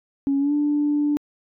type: tone with pitch glide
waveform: sine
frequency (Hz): 277.2 to 293.7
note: C#4 to D4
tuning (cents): 0 to 0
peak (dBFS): -17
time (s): 0.27-1.17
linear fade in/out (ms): 0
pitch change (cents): +100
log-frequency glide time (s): 0.39-0.53
effects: tanh soft clip ceiling -13 dBFS